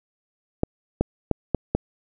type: clicks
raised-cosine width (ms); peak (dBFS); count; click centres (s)
2; -6; 5; 0.634 / 1.01 / 1.313 / 1.547 / 1.75
effects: none